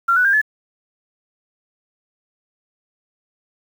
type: tone with pitch steps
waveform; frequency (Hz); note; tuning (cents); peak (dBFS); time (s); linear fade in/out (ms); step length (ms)
sine; 1375 / 1482.2 / 1597.8 / 1722.4; F6 / F#6 / G6 / A6; -27 / +3 / +33 / -37; -12; 0.08-0.416; 10; 84
effects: 7-bit